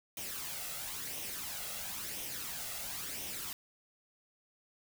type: noise with flanger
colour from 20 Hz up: white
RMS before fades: -41 dBFS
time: 0.17-3.53 s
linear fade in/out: 2 ms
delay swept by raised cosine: 0.33 to 1.53 ms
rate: 0.98 Hz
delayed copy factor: +0.55
effects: none